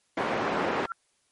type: band-pass noise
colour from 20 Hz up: pink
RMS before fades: -28 dBFS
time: 0.17-0.86 s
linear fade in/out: 5 ms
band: 270 to 1600 Hz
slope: 12 dB/octave
type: tone with exponential growth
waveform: sine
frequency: 1364 Hz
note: F6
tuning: 41 cents flat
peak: -25 dBFS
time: 0.84-0.92 s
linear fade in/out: 1 ms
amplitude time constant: 16 ms
effects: white hiss -70 dBFS RMS until 1.31 s + MP3 48 kbps